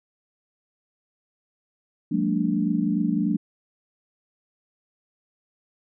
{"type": "tone cluster", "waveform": "sine", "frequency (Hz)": [178.2, 204.7, 228.1, 292], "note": ["F3", "G#3", "A#3", "D4"], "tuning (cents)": [35, -25, -37, -10], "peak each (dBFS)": -26, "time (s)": [2.11, 3.37], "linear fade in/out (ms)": 10, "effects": []}